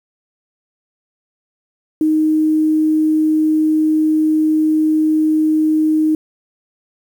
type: tone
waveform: sine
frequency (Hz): 311.1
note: D#4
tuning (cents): 0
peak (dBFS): -11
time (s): 2.01-6.15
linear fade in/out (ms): 2
effects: 7-bit